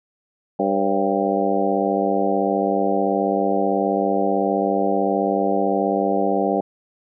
harmonic tone with a mistuned harmonic, 98.5 Hz, G2, 9 cents sharp, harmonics 2 / 3 / 4 / 5 / 6 / 7 / 8, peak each -25 / -25 / -25 / -25 / -25 / -25 / -25 dBFS, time 0.59-6.61 s, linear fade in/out 5 ms, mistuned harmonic 6, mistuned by -69 cents, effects none

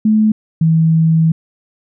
sine tone pair in turn, 215.9 / 161.74 Hz, A3 / E3, -33 / -33 cents, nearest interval perfect fourth, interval 500 cents, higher first, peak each -8 dBFS, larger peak neither, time 0.05-0.32 / 0.61-1.32 s, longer second, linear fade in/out 5 ms, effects none

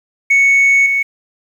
sine tone with level steps, 2217 Hz, C#7, in tune, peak -5 / -11 dBFS, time 0.3-1.03 s, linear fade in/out 10 ms, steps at 0.86 s, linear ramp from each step 2 ms, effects tanh soft clip ceiling -6 dBFS + 7-bit

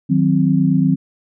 sine chord, C diminished, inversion first, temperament equal with one note detuned, 156.46 / 185 / 261.6 Hz, Eb3 / Gb3 / C4, +10 / 0 / 0 cents, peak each -16 dBFS, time 0.09-0.96 s, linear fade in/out 20 ms, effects none

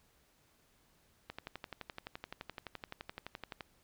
click train, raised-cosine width 0.3 ms, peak -26 dBFS, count 28, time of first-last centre 1.3-3.608 s, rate 11.7 Hz, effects pink hiss -70 dBFS RMS until 3.83 s

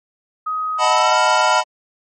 sine tone with pitch glide, 1258 to 1387.8 Hz, D#6 to F6, +19 to -11 cents, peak -19 dBFS, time 0.46-1.61 s, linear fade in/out 10 ms, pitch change +170 cents, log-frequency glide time 0.82-1.17 s
square chord, B dominant seventh, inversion first, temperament equal, 622.3 / 740 / 880 / 987.8 Hz, D#5 / F#5 / A5 / B5, 0 / 0 / 0 / 0 cents, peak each -21 / -21 / -20 / -18 dBFS, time 0.78-1.64 s, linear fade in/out 50 ms
effects MP3 32 kbps

